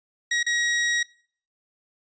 sawtooth tone with dropouts, 1900 Hz, A#6, 33 cents sharp, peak -18 dBFS, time 0.31-1.03 s, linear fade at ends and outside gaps 5 ms, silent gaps 0.43-0.464 s, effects noise-tail reverb RT60 0.5 s tail -22 dB re dry + resampled to 16000 Hz

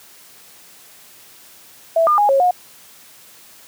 sine tone with pitch steps, 659 / 1208 / 826 / 546 / 720 Hz, E5 / D6 / G#5 / C#5 / F#5, -1 / +48 / -10 / -26 / -47 cents, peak -11 dBFS, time 1.96-2.51 s, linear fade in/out 5 ms, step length 110 ms, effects white hiss -45 dBFS RMS until 3.67 s + high-pass 100 Hz 12 dB/octave

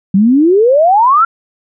sine exponential sweep, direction up, 185 to 1396.9 Hz, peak -5 dBFS, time 0.14-1.25 s, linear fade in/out 5 ms, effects none

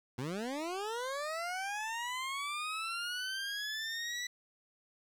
20% pulse linear sweep, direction up, 116 to 1975.5 Hz, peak -31 dBFS, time 0.18-4.27 s, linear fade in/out 5 ms, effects low-pass 10000 Hz 12 dB/octave + 11-bit

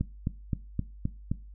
click train, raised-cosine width 5 ms, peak -15 dBFS, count 6, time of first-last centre 0.01-1.315 s, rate 3.83 Hz, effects noise-tail reverb RT60 0.3 s tail -19 dB re dry + added 50 Hz sine -44 dBFS peak until 1.54 s

